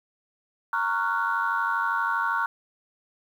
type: chord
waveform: sine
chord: Gb major seventh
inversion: first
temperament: just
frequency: 925 / 1110 / 1387.5 / 1480 Hz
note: Bb5 / Db6 / F6 / Gb6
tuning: -14 / +2 / -12 / 0 cents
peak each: -28 dBFS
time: 0.73-2.46 s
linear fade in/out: 2 ms
effects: tanh soft clip ceiling -14 dBFS + 9-bit